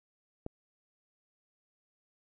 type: click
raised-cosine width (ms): 2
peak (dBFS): -24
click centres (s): 0.464
effects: none